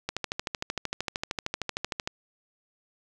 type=click train; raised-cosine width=0.2 ms; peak=-12 dBFS; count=27; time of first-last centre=0.09-2.075 s; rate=13.1 Hz; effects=none